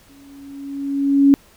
sine tone with exponential growth, 278.7 Hz, C#4, 9 cents sharp, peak -6 dBFS, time 0.09-1.34 s, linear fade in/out 0 ms, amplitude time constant 270 ms, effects pink hiss -51 dBFS RMS until 1.56 s

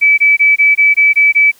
sine tone bursts, 2300 Hz, D7, 37 cents flat, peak -5 dBFS, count 8, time 0.01-1.517 s, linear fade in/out 20 ms, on 170 ms, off 21 ms, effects white hiss -47 dBFS RMS until 1.59 s

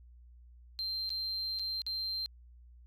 triangle tone with dropouts, 4148 Hz, C8, 16 cents flat, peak -31 dBFS, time 0.79-2.26 s, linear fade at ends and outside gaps 0 ms, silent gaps 1.093-1.103 / 1.589-1.595 / 1.818-1.865 s, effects tanh soft clip ceiling -30 dBFS + added 60 Hz sine -53 dBFS peak until 2.86 s

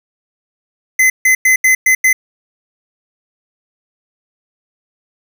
square tone bursts at uneven times, 2042 Hz, C7, 43 cents flat, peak -8 dBFS, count 6, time 0.99-1.1 / 1.25-1.35 / 1.45-1.56 / 1.64-1.75 / 1.86-1.95 / 2.04-2.13 s, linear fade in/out 5 ms, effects none

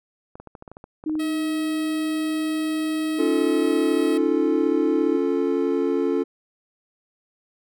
clicks, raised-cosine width 1 ms, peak -26 dBFS, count 12, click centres 0.355 / 0.4 / 0.473 / 0.552 / 0.624 / 0.678 / 0.716 / 0.769 / 0.841 / 1.039 / 1.096 / 1.154 s
sine tone with pitch glide, 310 to 312 Hz, D#4 to D#4, -6 to +5 cents, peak -22 dBFS, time 1.06-5.16 s, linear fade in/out 5 ms, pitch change +11 cents, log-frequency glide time 1.58-4.67 s
10% pulse tone, 641 Hz, E5, 49 cents flat, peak -24 dBFS, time 1.19-4.18 s, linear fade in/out 10 ms
triangle chord, Db augmented, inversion none, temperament equal, 277.2 / 349.2 / 440 Hz, Db4 / F4 / A4, 0 / 0 / 0 cents, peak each -22 dBFS, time 3.18-6.24 s, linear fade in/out 20 ms
effects none

